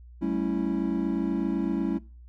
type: chord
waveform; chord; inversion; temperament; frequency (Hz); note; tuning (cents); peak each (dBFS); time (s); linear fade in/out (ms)
triangle; A dominant seventh; third; equal with one note detuned; 191.96 / 220 / 277.2 / 329.6; G3 / A3 / C#4 / E4; -36 / 0 / 0 / 0; -29 / -30 / -28 / -28; 0.21-1.99; 20
effects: noise-tail reverb RT60 0.4 s tail -23 dB re dry + added 60 Hz sine -45 dBFS peak until 2.28 s